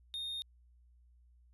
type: tone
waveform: triangle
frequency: 3683 Hz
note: A#7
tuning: 22 cents flat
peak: -36 dBFS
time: 0.14-0.42 s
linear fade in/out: 0 ms
effects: added 60 Hz sine -61 dBFS peak until 1.53 s + resampled to 32000 Hz